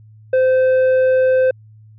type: tone with tanh clipping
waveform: sine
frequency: 517 Hz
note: C5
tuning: 21 cents flat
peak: -12 dBFS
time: 0.33-1.51 s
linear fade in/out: 5 ms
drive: 6 dB
effects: added 108 Hz sine -41 dBFS peak until 1.98 s